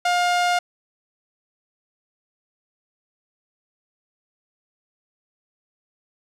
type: tone with low-pass filter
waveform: sawtooth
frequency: 709 Hz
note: F5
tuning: 26 cents sharp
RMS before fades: -20 dBFS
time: 0.05-0.59 s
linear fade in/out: 5 ms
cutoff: 7700 Hz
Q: 0.54
effects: none